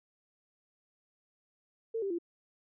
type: tone with pitch steps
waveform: sine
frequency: 451.9 / 393.4 / 342.5 Hz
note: A4 / G4 / F4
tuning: +46 / +6 / -34 cents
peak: -31 dBFS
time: 1.94-2.186 s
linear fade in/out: 10 ms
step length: 82 ms
effects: none